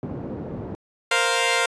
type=band-pass noise; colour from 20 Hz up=pink; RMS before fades=-32 dBFS; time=0.03-0.75 s; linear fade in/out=0 ms; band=120 to 450 Hz; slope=12 dB/octave
type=chord; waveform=10% pulse; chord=Bb suspended second; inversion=none; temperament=equal; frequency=466.2 / 523.3 / 698.5 Hz; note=Bb4 / C5 / F5; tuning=0 / 0 / 0 cents; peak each=-15 dBFS; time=1.11-1.66 s; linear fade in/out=5 ms
effects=resampled to 22050 Hz